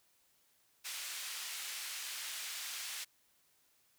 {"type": "band-pass noise", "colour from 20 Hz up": "pink", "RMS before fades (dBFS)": -43, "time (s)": [0.84, 3.05], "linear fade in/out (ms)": 20, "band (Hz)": [2200, 13000], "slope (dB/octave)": 12, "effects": ["white hiss -72 dBFS RMS until 3.98 s"]}